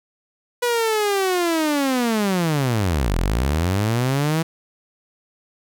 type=linear two-way sweep; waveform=sawtooth; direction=down then up; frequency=490.3 to 38.89 to 165.8 Hz; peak=-14 dBFS; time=0.62-4.43 s; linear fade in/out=10 ms; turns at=3.17 s; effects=none